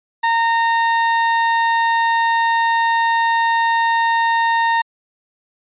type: tone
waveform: 30% pulse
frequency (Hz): 920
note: A#5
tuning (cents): -23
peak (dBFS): -11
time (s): 0.23-4.82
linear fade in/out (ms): 10
effects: resampled to 8000 Hz